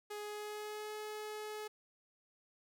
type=tone with pitch glide; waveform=sawtooth; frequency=417.4 to 425.7 Hz; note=G#4 to G#4; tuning=+9 to +43 cents; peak=-38 dBFS; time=0.1-1.68 s; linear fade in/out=10 ms; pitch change=+34 cents; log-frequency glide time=0.2-0.94 s; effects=none